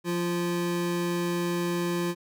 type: tone pair together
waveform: square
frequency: 174.61 / 346.4 Hz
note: F3 / F4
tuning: 0 / -14 cents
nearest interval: octave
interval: 1186 cents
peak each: -30 / -29 dBFS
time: 0.04-2.15 s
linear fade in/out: 50 ms
effects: none